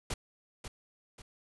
pink noise with echo, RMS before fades -34 dBFS, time 0.1-0.14 s, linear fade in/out 5 ms, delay 540 ms, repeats 2, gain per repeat -8 dB, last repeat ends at 1.22 s, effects resampled to 24000 Hz

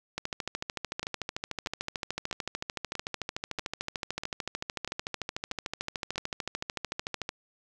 two click trains, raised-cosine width 0.2 ms, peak -15 / -17 dBFS, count 97 / 9, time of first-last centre 0.18-7.291 / 1.03-6.158 s, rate 13.5 / 1.56 Hz, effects none

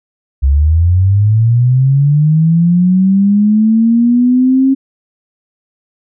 sine linear sweep, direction up, 65.41 to 270.6 Hz, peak -6 dBFS, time 0.42-4.75 s, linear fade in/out 20 ms, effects none

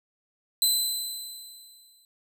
20% pulse tone with exponential decay, 4034 Hz, B7, 36 cents sharp, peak -13 dBFS, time 0.62-2.05 s, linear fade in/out 1 ms, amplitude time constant 310 ms, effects none

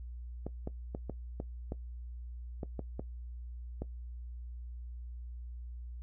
clicks, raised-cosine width 2 ms, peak -24 dBFS, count 10, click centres 0.466 / 0.674 / 0.949 / 1.097 / 1.401 / 1.721 / 2.632 / 2.793 / 2.995 / 3.82 s, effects noise-tail reverb RT60 0.1 s tail -18 dB re dry + added 60 Hz sine -41 dBFS peak until 6.02 s

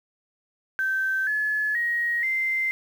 sine tone with pitch steps, 1551 / 1711 / 1887.6 / 2082 Hz, G6 / A6 / A#6 / C7, -19 / -49 / +21 / -9 cents, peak -22 dBFS, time 0.79-2.71 s, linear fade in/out 0 ms, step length 480 ms, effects 8-bit

